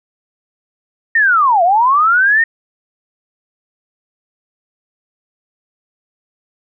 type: linear two-way sweep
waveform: sine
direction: down then up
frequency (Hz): 1864.7 to 664 to 1864.7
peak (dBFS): -8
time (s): 1.15-2.44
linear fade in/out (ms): 5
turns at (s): 1.63
effects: none